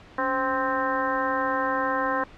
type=harmonic tone with a mistuned harmonic; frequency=261.6 Hz; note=C4; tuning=in tune; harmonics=1 / 2 / 3 / 4 / 5 / 6 / 7; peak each=-32 / -29 / -32 / -27 / -33 / -31 / -33 dBFS; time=0.18-2.24 s; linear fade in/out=5 ms; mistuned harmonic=1; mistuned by=+110 cents; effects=pink hiss -48 dBFS RMS until 2.37 s + low-pass 3000 Hz 12 dB/octave